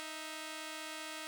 5% pulse tone pair together, 311.9 / 659.3 Hz, D#4 / E5, +4 / 0 cents, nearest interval octave + minor second, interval 1296 cents, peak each -32 / -36 dBFS, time 0-1.27 s, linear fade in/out 0 ms, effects none

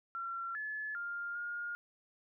sine tone with pitch steps, 1364 / 1720 / 1402 / 1421 Hz, F6 / A6 / F6 / F6, -41 / -40 / +6 / +30 cents, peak -37 dBFS, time 0.15-1.75 s, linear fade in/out 0 ms, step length 400 ms, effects none

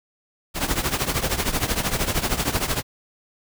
pink noise with tremolo, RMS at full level -20 dBFS, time 0.54-2.83 s, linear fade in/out 50 ms, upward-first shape triangle, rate 13 Hz, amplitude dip 85%, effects none

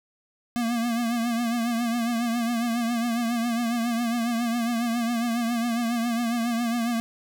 square tone with vibrato, 234.4 Hz, A#3, 10 cents sharp, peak -24 dBFS, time 0.56-7 s, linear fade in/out 0 ms, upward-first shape triangle, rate 7.3 Hz, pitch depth 73 cents each way, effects none

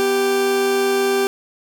40% pulse tone pair together, 247.3 / 392.6 Hz, B3 / G4, +3 / +3 cents, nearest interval minor sixth, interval 800 cents, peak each -26 / -15 dBFS, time 0-1.27 s, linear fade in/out 0 ms, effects none

